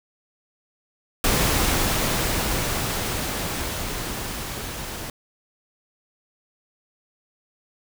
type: noise with level ramp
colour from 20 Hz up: pink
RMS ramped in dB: -20 to -33 dBFS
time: 1.24-5.1 s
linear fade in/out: 2 ms
effects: none